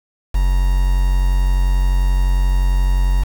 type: tone with quantisation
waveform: triangle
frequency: 45.73 Hz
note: F#1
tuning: 20 cents flat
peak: -10 dBFS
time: 0.34-3.24 s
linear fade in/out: 10 ms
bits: 5
effects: none